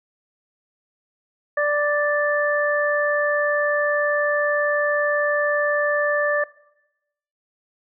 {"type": "harmonic tone", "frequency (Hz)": 587.3, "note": "D5", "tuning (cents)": 0, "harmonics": [1, 2, 3], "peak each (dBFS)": [-20, -27, -22], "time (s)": [1.57, 6.44], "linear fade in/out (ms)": 5, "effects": ["noise-tail reverb RT60 0.9 s tail -20 dB re dry"]}